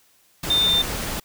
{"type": "tone in noise", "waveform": "sine", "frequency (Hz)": 3601, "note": "A7", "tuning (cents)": 39, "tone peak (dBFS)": -16, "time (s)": [0.5, 0.82], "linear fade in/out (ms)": 5, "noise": "pink", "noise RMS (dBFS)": -28, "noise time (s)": [0.43, 1.2], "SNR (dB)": 9, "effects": ["white hiss -59 dBFS RMS until 1.24 s"]}